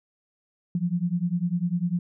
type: beating tone pair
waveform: sine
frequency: 170 / 180 Hz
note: F3 / F#3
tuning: -46 / -47 cents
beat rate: 10 Hz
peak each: -26 dBFS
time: 0.75-1.99 s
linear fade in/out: 2 ms
effects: none